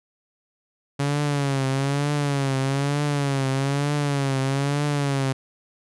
sawtooth tone with vibrato, 140 Hz, C#3, 18 cents sharp, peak -17 dBFS, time 0.99-5.33 s, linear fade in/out 10 ms, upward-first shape triangle, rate 1.1 Hz, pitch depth 92 cents each way, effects resampled to 24000 Hz

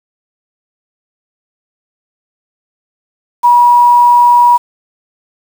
sine tone with quantisation, 965 Hz, B5, 40 cents flat, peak -3 dBFS, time 3.43-4.58 s, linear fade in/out 20 ms, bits 5, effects none

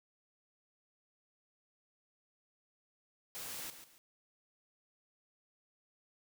white noise with echo, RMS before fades -44 dBFS, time 3.35-3.7 s, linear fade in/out 0 ms, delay 140 ms, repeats 2, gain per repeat -10 dB, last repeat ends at 3.98 s, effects none

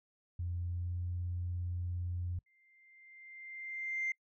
sine tone with pitch glide, 87.31 to 88.27 Hz, F2 to F2, 0 to +19 cents, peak -34 dBFS, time 0.39-2.39 s, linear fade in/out 5 ms, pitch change +19 cents, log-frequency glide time 0.67-0.95 s
sine tone with exponential growth, 2093 Hz, C7, in tune, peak -30 dBFS, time 2.46-4.12 s, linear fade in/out 5 ms, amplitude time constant 360 ms
effects noise-tail reverb RT60 0.1 s tail -26 dB re dry + tanh soft clip ceiling -28 dBFS

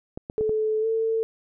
clicks, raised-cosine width 2 ms, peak -19 dBFS, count 4, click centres 0.175 / 0.299 / 0.41 / 0.494 s
sine tone with pitch glide, 434 to 447.8 Hz, A4 to A4, -24 to +30 cents, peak -21 dBFS, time 0.38-1.23 s, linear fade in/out 0 ms, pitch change +54 cents, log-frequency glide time 0.81-0.86 s
effects none

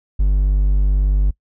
triangle tone, 49.13 Hz, G1, 5 cents sharp, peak -10 dBFS, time 0.19-1.31 s, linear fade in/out 10 ms, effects noise-tail reverb RT60 0.1 s tail -22 dB re dry

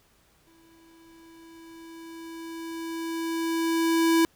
square tone with exponential growth, 329.6 Hz, E4, in tune, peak -18 dBFS, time 0.47-4.25 s, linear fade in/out 0 ms, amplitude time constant 820 ms, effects pink hiss -63 dBFS RMS until 4.35 s

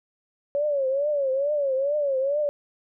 sine tone with vibrato, 560 Hz, C#5, 18 cents sharp, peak -21 dBFS, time 0.55-2.49 s, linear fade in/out 0 ms, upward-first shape triangle, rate 2.3 Hz, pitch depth 140 cents each way, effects none

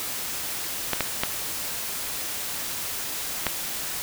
clicks, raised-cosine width 0.3 ms, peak -6 dBFS, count 4, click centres 0.933 / 1.007 / 1.235 / 3.467 s, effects white hiss -31 dBFS RMS until 4.02 s

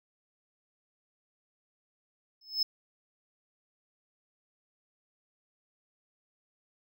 triangle tone with exponential growth, 5210 Hz, E8, 21 cents flat, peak -21 dBFS, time 2.41-2.63 s, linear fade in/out 5 ms, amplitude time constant 47 ms, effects none

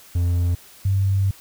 triangle / sine tone pair in turn, 87.31 / 97.44 Hz, F2 / G2, 0 / -10 cents, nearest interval major second, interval 190 cents, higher second, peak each -15 / -16 dBFS, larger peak first, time 0.15-0.55 / 0.85-1.31 s, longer second, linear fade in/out 5 ms, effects white hiss -47 dBFS RMS until 1.4 s

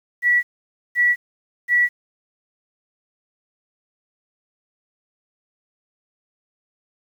sine tone bursts, 1944 Hz, B6, 28 cents flat, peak -13 dBFS, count 3, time 0.22-1.89 s, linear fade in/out 50 ms, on 210 ms, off 520 ms, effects 8-bit

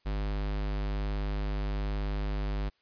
square tone, 50.6 Hz, G#1, 44 cents flat, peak -30 dBFS, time 0.05-2.7 s, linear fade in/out 20 ms, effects white hiss -71 dBFS RMS until 2.81 s + resampled to 11025 Hz

